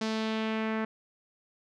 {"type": "tone with low-pass filter sweep", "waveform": "sawtooth", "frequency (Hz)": 220, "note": "A3", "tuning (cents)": 0, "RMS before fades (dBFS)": -31, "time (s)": [0.01, 0.85], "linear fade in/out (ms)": 5, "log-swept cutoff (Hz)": [5300, 1800], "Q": 1.7, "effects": []}